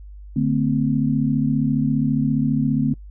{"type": "tone cluster", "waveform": "sine", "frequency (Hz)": [147.9, 225.1, 259.9], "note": ["D3", "A3", "C4"], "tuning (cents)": [13, 40, -11], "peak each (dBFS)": -21, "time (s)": [0.36, 2.94], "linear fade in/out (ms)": 5, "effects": ["noise-tail reverb RT60 0.1 s tail -25 dB re dry", "added 50 Hz sine -36 dBFS peak until 3.1 s"]}